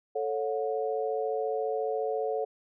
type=chord; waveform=sine; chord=F# minor; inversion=first; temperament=equal with one note detuned; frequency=440 / 554.4 / 724.3 Hz; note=A4 / C#5 / F#5; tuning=0 / 0 / -37 cents; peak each=-30 / -33 / -34 dBFS; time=0.15-2.45 s; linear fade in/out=10 ms; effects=none